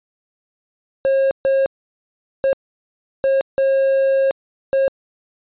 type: tone bursts at uneven times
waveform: triangle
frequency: 540 Hz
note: C#5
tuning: 45 cents flat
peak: -11 dBFS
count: 6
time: 1.05-1.31 / 1.45-1.66 / 2.44-2.53 / 3.24-3.41 / 3.58-4.31 / 4.73-4.88 s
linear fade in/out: 0 ms
effects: resampled to 8000 Hz